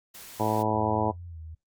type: noise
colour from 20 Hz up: white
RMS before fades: -45 dBFS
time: 0.14-0.63 s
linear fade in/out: 10 ms
type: harmonic tone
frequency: 108.4 Hz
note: A2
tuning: 25 cents flat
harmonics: 1 / 2 / 3 / 4 / 5 / 6 / 7 / 8 / 9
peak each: -32 / -32 / -32 / -32 / -32 / -32 / -32 / -32 / -32 dBFS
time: 0.39-1.12 s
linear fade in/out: 20 ms
type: tone with pitch glide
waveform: sine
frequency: 87.1 to 79.87 Hz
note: F2 to D#2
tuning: -4 to +46 cents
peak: -39 dBFS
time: 0.74-1.55 s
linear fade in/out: 10 ms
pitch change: -150 cents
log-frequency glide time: 1.27-1.39 s
effects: noise-tail reverb RT60 0.1 s tail -18 dB re dry + Opus 48 kbps